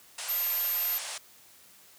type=band-pass noise; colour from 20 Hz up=white; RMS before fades=-38 dBFS; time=0.18-1.18 s; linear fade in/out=5 ms; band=530 to 9700 Hz; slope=48 dB/octave
type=tone; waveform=sine; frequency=13200 Hz; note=G#9; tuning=12 cents flat; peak=-27 dBFS; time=0.28-0.99 s; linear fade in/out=20 ms
effects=white hiss -56 dBFS RMS until 1.98 s + high-pass 60 Hz 12 dB/octave